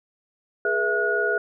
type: tone cluster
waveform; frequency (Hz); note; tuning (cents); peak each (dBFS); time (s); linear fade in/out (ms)
sine; 417.8 / 483.2 / 664 / 1450; G#4 / B4 / E5 / F#6; +10 / -38 / +12 / -35; -25 / -29 / -28 / -23; 0.65-1.38; 2
effects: none